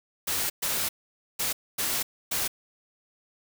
white noise bursts at uneven times, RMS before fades -28 dBFS, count 5, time 0.27-0.5 / 0.62-0.89 / 1.39-1.53 / 1.78-2.03 / 2.31-2.48 s, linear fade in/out 10 ms, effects none

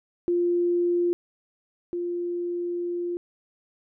sine tone pair in turn, 349.2 / 349.2 Hz, F4 / F4, 0 / 0 cents, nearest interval unison, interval 0 cents, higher neither, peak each -20 / -26 dBFS, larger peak first, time 0.28-1.13 / 1.93-3.17 s, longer second, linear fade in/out 0 ms, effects none

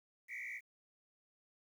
sine tone with frequency modulation, 2130 Hz, C7, 30 cents sharp, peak -40 dBFS, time 0.28-0.61 s, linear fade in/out 50 ms, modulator 58.6 Hz, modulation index 3.6, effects tanh soft clip ceiling -40 dBFS + 11-bit

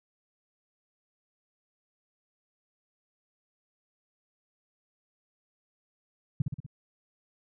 sine tone with echo, 138.59 Hz, C#3, in tune, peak -21 dBFS, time 6.4-6.42 s, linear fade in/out 5 ms, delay 61 ms, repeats 4, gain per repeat -4 dB, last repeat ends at 6.664 s, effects none

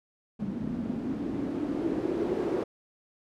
blue noise with low-pass filter sweep, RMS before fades -31 dBFS, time 0.39-2.64 s, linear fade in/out 10 ms, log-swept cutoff 210 to 400 Hz, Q 4.4, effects none

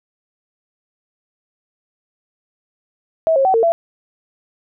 sine tone with pitch steps, 647 / 541 / 760 / 454.5 / 672 Hz, E5 / C#5 / F#5 / A#4 / E5, -32 / -42 / +46 / -44 / +33 cents, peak -11 dBFS, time 3.27-3.72 s, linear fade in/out 0 ms, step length 90 ms, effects none

